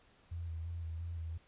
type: tone with vibrato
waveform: sine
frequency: 83.2 Hz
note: E2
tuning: 17 cents sharp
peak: -38 dBFS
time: 0.31-1.38 s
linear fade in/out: 10 ms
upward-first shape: square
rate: 2.9 Hz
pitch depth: 32 cents each way
effects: pink hiss -66 dBFS RMS until 1.47 s + resampled to 8000 Hz